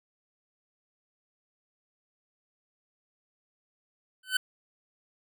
25% pulse tone with exponential growth, 1516 Hz, F#6, 42 cents sharp, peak -17 dBFS, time 4.23-4.37 s, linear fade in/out 5 ms, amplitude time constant 29 ms, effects none

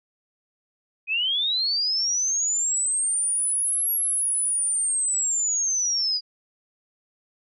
sine linear two-way sweep, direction up then down, 2469 to 11390 to 4829 Hz, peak -21 dBFS, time 1.07-6.21 s, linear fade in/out 50 ms, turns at 3.92 s, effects none

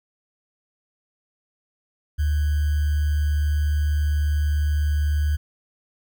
sine tone with sample-and-hold, 74.4 Hz, D2, 23 cents sharp, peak -18 dBFS, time 2.18-5.37 s, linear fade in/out 20 ms, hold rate 1575 Hz, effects none

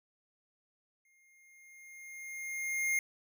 square tone with exponential growth, 2126 Hz, C7, 27 cents sharp, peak -28 dBFS, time 1.05-2.99 s, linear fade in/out 2 ms, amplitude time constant 420 ms, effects none

